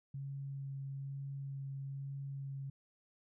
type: tone with vibrato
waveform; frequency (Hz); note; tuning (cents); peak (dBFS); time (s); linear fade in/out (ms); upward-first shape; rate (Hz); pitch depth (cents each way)
sine; 137.6; C#3; -12; -40; 0.14-2.7; 5; sine; 1.1; 10
effects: none